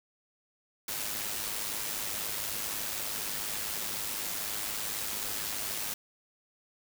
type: noise with amplitude modulation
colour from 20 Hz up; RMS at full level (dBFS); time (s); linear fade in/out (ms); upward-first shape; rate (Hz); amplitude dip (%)
white; -33; 0.88-5.94; 5; sine; 104; 45
effects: none